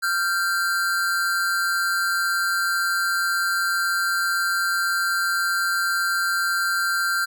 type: tone pair together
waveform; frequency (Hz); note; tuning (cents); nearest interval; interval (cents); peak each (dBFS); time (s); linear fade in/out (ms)
square; 1386.1 / 1568; F6 / G6; -13 / 0; major second; 213; -24; 0.02-7.26; 20
effects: none